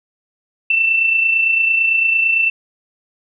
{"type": "tone with amplitude modulation", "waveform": "sine", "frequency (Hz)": 2675, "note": "E7", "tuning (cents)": 25, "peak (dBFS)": -10, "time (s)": [0.7, 2.5], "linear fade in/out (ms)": 5, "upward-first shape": "sine", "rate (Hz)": 28.9, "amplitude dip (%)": 45, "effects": []}